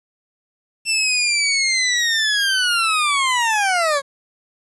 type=linear sweep; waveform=20% pulse; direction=down; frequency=2688 to 539 Hz; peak=-11 dBFS; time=0.85-4.02 s; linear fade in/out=50 ms; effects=resampled to 24000 Hz + 8-bit